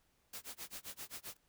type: noise with tremolo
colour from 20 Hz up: white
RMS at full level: -45 dBFS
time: 0.33-1.37 s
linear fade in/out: 5 ms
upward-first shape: sine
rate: 7.6 Hz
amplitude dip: 100%
effects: pink hiss -75 dBFS RMS until 1.48 s

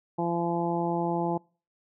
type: harmonic tone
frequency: 170.8 Hz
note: F3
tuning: 38 cents flat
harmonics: 1 / 2 / 3 / 4 / 5 / 6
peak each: -31 / -30 / -36 / -34 / -31 / -42 dBFS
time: 0.18-1.38 s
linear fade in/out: 10 ms
effects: noise-tail reverb RT60 0.4 s tail -26 dB re dry

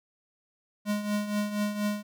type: tone with tremolo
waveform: square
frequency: 207.7 Hz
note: G#3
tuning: in tune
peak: -25 dBFS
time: 0.85-2.03 s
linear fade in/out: 50 ms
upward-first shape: triangle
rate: 4.2 Hz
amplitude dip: 70%
effects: none

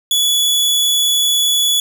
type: tone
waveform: sawtooth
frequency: 3413 Hz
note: G#7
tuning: 47 cents sharp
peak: -9 dBFS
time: 0.11-1.8 s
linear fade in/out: 2 ms
effects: none

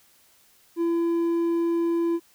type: tone with hard clipping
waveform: sine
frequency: 337.1 Hz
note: E4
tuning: 39 cents sharp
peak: -22 dBFS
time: 0.76-2.2 s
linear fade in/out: 50 ms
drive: 3 dB
effects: white hiss -59 dBFS RMS until 2.34 s

